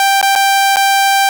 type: tone with dropouts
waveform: sawtooth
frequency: 786 Hz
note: G5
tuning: 4 cents sharp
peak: -5 dBFS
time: 0-1.29 s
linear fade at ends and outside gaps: 1 ms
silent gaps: 0.214-0.227 / 0.353-0.359 / 0.76-0.768 s
effects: none